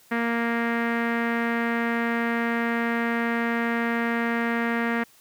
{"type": "tone with low-pass filter", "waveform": "sawtooth", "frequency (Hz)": 233.1, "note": "A#3", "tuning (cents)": 0, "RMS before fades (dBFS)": -25, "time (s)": [0.11, 5.04], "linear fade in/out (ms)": 10, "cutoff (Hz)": 1900, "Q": 3.7, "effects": ["white hiss -56 dBFS RMS until 5.2 s"]}